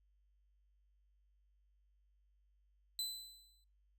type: tone with exponential decay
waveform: sawtooth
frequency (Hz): 4021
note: B7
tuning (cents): +30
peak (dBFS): -33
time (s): 2.99-3.64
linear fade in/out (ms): 1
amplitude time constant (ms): 140
effects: noise-tail reverb RT60 0.4 s tail -24 dB re dry + added 50 Hz sine -70 dBFS peak until 3.98 s